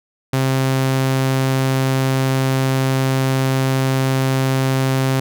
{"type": "tone", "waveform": "sawtooth", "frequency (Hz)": 132.7, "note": "C3", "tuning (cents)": 25, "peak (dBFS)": -11, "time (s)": [0.33, 5.2], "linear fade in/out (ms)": 5, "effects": []}